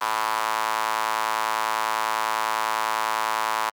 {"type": "tone with high-pass filter", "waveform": "sawtooth", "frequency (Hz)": 110, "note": "A2", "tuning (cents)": 0, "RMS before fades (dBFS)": -25, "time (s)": [0.01, 3.7], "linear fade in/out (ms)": 10, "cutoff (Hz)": 1000, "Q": 3.5, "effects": ["Opus 24 kbps"]}